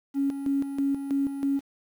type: tone with tremolo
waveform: triangle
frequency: 277.2 Hz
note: C#4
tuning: in tune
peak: -18 dBFS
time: 0.14-1.61 s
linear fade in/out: 50 ms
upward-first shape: square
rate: 3.1 Hz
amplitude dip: 70%
effects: tanh soft clip ceiling -20 dBFS + 9-bit